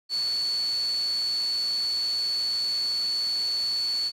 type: tone in noise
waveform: sine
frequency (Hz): 4443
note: C#8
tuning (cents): +3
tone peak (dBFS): -24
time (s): 0.09-4.12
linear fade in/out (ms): 50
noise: white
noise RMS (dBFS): -40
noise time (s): 0.09-4.12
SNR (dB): +13
effects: low-pass 9000 Hz 12 dB/octave